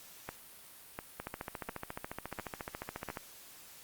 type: two click trains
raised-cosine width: 0.5 ms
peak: -23 / -23 dBFS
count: 5 / 29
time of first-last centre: 0.29-3.087 / 1.2-3.172 s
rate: 1.43 / 14.2 Hz
effects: white hiss -54 dBFS RMS until 3.83 s + Opus 48 kbps